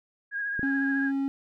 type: tone with vibrato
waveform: sine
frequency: 1640 Hz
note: G#6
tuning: 22 cents flat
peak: -28 dBFS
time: 0.31-1.12 s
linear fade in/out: 50 ms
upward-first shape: sine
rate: 14 Hz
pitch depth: 30 cents each way
type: click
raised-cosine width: 3 ms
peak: -20 dBFS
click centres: 0.594 s
type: tone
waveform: triangle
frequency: 273.8 Hz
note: C#4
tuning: 21 cents flat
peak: -23 dBFS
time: 0.63-1.28 s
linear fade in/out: 0 ms
effects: none